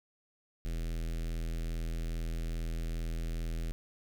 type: tone with notch filter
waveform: square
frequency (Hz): 41.2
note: E1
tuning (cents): 0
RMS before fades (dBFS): -35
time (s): 0.65-3.72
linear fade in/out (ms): 0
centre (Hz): 950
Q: 0.77
effects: none